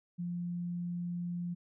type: tone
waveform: sine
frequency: 174.61 Hz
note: F3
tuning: in tune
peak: -34 dBFS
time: 0.18-1.55 s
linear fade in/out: 20 ms
effects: none